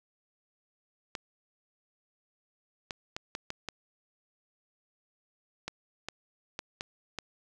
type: clicks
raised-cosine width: 0.2 ms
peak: -18 dBFS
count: 11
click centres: 1.152 / 2.908 / 3.165 / 3.351 / 3.504 / 3.687 / 5.68 / 6.086 / 6.591 / 6.809 / 7.187 s
effects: none